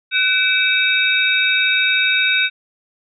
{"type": "tone cluster", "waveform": "sine", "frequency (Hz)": [1505, 2312, 2605, 3741], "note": ["F#6", "D7", "E7", "A#7"], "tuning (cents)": [29, -28, -21, 5], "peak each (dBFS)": -19, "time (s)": [0.11, 2.5], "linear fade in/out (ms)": 50, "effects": []}